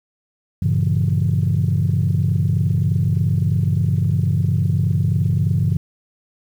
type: chord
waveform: sine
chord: G diminished seventh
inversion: none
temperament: just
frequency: 98 / 117.6 / 141.12 / 169.34 Hz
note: G2 / Bb2 / Db3 / Fb3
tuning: 0 / +16 / +31 / +47 cents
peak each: -18 / -22 / -19 / -21 dBFS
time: 0.62-5.77 s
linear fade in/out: 5 ms
effects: tanh soft clip ceiling -8 dBFS + 8-bit